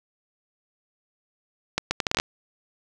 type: accelerating click train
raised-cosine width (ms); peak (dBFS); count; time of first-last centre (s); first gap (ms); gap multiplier
0.2; -5; 9; 1.78-2.199; 130; 0.71
effects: none